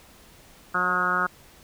harmonic tone, 180.6 Hz, F#3, 42 cents flat, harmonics 1 / 2 / 3 / 4 / 5 / 6 / 7 / 8 / 9, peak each -35 / -36 / -37 / -35 / -35 / -31 / -25 / -25 / -36 dBFS, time 0.74-1.27 s, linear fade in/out 10 ms, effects pink hiss -52 dBFS RMS until 1.63 s

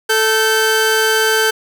sawtooth tone pair together, 440 / 1548.6 Hz, A4 / G6, 0 / -22 cents, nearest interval octave + minor seventh, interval 2178 cents, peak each -11 / -11 dBFS, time 0.09-1.51 s, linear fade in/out 10 ms, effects none

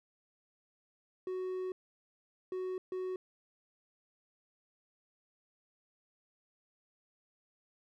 triangle tone bursts at uneven times, 370.8 Hz, F#4, 4 cents sharp, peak -33 dBFS, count 3, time 1.27-1.72 / 2.52-2.78 / 2.92-3.16 s, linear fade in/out 2 ms, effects none

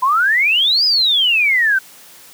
sine exponential two-way sweep, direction up then down, 987.8 to 5080 to 1503 Hz, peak -11 dBFS, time 0.02-1.79 s, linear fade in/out 10 ms, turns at 0.85 s, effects white hiss -42 dBFS RMS until 2.33 s + high-pass 100 Hz 12 dB/octave

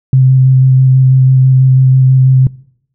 sine tone with vibrato, 130.81 Hz, C3, in tune, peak -3 dBFS, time 0.13-2.47 s, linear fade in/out 2 ms, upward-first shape square, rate 6.1 Hz, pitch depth 10 cents each way, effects noise-tail reverb RT60 0.7 s tail -23 dB re dry

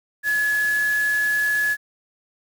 sine tone in noise, 1700 Hz, G#6, 40 cents sharp, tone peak -18 dBFS, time 0.23-1.77 s, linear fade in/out 50 ms, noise white, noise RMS -35 dBFS, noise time 0.23-1.77 s, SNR +14 dB, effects none

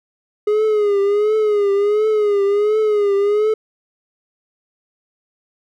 triangle tone with vibrato, 415.5 Hz, G#4, 1 cent sharp, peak -11 dBFS, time 0.47-3.54 s, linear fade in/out 5 ms, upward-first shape triangle, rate 1.4 Hz, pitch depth 88 cents each way, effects none

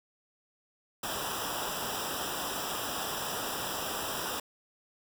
pink noise with comb filter, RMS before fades -35 dBFS, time 1.03-4.4 s, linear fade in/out 5 ms, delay 0.46 ms, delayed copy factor -0.9, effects none

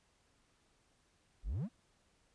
triangle exponential sweep, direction up, 34.53 to 266.7 Hz, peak -33 dBFS, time 1.43-1.69 s, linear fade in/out 50 ms, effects pink hiss -73 dBFS RMS until 2.34 s + resampled to 22050 Hz

